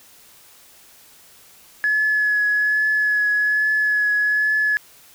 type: tone with vibrato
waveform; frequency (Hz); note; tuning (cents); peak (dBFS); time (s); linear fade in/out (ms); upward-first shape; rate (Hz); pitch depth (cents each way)
sine; 1700; G#6; +40; -15; 1.84-4.77; 0; triangle; 1.2; 20
effects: tanh soft clip ceiling -11 dBFS + white hiss -49 dBFS RMS until 5.14 s